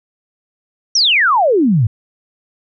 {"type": "exponential sweep", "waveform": "sine", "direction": "down", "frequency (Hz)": [5920, 100], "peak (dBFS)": -9, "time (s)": [0.95, 1.87], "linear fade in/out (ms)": 5, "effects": []}